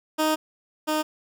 15% pulse tone pair in turn, 311.1 / 308.2 Hz, D#4 / D#4, 0 / -16 cents, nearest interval unison, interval 16 cents, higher first, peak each -14 / -16 dBFS, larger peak first, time 0.18-0.36 / 0.87-1.03 s, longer first, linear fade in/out 20 ms, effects none

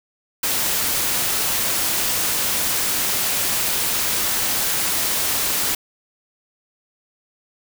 white noise, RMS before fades -21 dBFS, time 0.43-5.75 s, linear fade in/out 5 ms, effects none

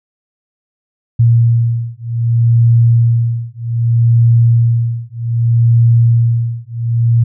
sine beating tone pair, 116.54 / 117.18 Hz, A#2 / A#2, 0 / +9 cents, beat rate 0.64 Hz, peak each -11 dBFS, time 1.19-7.24 s, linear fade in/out 10 ms, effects none

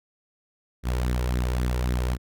sawtooth tone with flanger, 61.74 Hz, B1, in tune, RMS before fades -25 dBFS, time 0.83-2.18 s, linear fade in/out 50 ms, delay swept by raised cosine 0.51 to 2.21 ms, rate 3.7 Hz, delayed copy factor +0.55, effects none

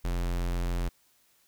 square tone, 43.65 Hz, F1, in tune, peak -28 dBFS, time 0.04-0.89 s, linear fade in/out 10 ms, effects white hiss -66 dBFS RMS until 1.47 s

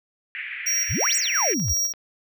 pink band-pass noise, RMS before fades -33 dBFS, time 0.35-1.54 s, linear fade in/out 0 ms, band 1800 to 2500 Hz, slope 48 dB/octave
square tone with tremolo, 5660 Hz, F8, 22 cents sharp, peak -21 dBFS, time 0.66-1.93 s, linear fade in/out 10 ms, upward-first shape square, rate 2.9 Hz, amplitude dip 50%
sine exponential two-way sweep, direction up then down, 61.74 to 8590 to 61.74 Hz, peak -23 dBFS, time 0.89-1.74 s, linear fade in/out 20 ms, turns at 1.16 s
click train, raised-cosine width 0.3 ms, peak -29 dBFS, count 11, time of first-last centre 1.09-1.937 s, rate 11.8 Hz
effects none

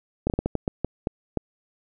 slowing click train, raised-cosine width 2 ms, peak -10 dBFS, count 10, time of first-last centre 0.27-1.373 s, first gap 29 ms, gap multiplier 1.34, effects none

